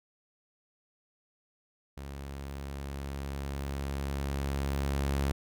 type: tone with level ramp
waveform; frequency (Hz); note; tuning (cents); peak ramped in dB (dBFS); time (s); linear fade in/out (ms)
sawtooth; 69.3; C#2; 0; -36 to -23; 1.97-5.32; 5
effects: none